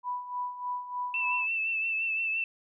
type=tone with tremolo; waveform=sine; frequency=987.8 Hz; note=B5; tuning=in tune; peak=-29 dBFS; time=0.03-1.48 s; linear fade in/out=50 ms; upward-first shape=sine; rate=3.3 Hz; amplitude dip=70%
type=tone with vibrato; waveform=sine; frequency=2652 Hz; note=E7; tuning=10 cents sharp; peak=-27 dBFS; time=1.14-2.44 s; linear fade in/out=2 ms; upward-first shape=triangle; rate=5.8 Hz; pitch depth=38 cents each way
effects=none